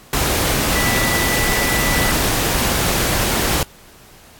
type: tone in noise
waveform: sine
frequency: 1975.5 Hz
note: B6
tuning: in tune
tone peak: -21 dBFS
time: 0.75-2.11 s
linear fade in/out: 2 ms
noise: pink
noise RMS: -18 dBFS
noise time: 0.13-3.63 s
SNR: -6 dB
effects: pink hiss -45 dBFS RMS until 4.39 s + AAC 64 kbps